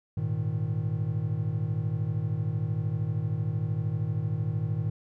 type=chord; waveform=triangle; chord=Ab suspended second; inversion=none; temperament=just; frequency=103.83 / 116.8 / 155.74 Hz; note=Ab2 / Bb2 / Eb3; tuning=0 / +4 / +2 cents; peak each=-29 dBFS; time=0.17-4.9 s; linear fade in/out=5 ms; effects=none